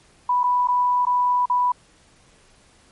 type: tone with dropouts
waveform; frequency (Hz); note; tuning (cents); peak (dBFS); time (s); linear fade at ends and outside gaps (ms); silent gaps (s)
sine; 987; B5; -1; -16; 0.29-1.72; 5; 0.433-0.439 / 0.674-0.684 / 1.053-1.067 / 1.457-1.498
effects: pink hiss -55 dBFS RMS until 2.91 s + MP3 48 kbps